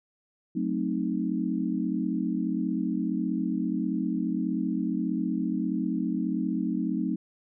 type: chord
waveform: sine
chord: F# diminished seventh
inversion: none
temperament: equal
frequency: 185 / 220 / 261.6 / 311.1 Hz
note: F#3 / A3 / C4 / Eb4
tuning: 0 / 0 / 0 / 0 cents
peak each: -31 dBFS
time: 0.55-7.16 s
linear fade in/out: 10 ms
effects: none